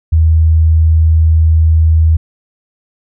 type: tone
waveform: sine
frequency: 80.1 Hz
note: E2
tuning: 49 cents flat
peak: -5 dBFS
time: 0.12-2.17 s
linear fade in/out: 10 ms
effects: none